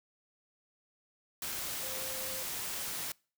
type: tone in noise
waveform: sine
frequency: 523.3 Hz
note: C5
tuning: in tune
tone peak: -46 dBFS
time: 1.83-2.43 s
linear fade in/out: 2 ms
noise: white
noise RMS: -38 dBFS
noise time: 1.42-3.12 s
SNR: -11 dB
effects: noise-tail reverb RT60 0.4 s tail -26 dB re dry